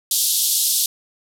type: band-pass noise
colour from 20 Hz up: white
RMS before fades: -19 dBFS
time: 0.11-0.86 s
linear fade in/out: 2 ms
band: 3300 to 14000 Hz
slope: 48 dB/octave
effects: none